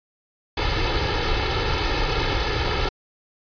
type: noise with comb filter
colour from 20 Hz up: pink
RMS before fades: -22 dBFS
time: 0.57-2.89 s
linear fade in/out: 5 ms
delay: 2.3 ms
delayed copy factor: +0.75
effects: resampled to 11025 Hz